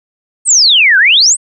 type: exponential two-way sweep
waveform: sine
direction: down then up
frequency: 8800 to 1480 to 8800 Hz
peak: -4 dBFS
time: 0.45-1.37 s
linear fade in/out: 50 ms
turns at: 0.98 s
effects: none